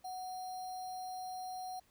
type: tone with sample-and-hold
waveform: sine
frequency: 740 Hz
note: F#5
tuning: in tune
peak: -40 dBFS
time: 0.04-1.8 s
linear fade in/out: 10 ms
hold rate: 4900 Hz
effects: pink hiss -70 dBFS RMS until 1.9 s